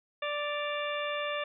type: harmonic tone with a mistuned harmonic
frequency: 587.3 Hz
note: D5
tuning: in tune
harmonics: 1 / 2 / 3 / 4 / 5 / 6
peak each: -34 / -37 / -39 / -40 / -41 / -42 dBFS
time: 0.22-1.44 s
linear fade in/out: 5 ms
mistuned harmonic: 5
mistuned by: -88 cents
effects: none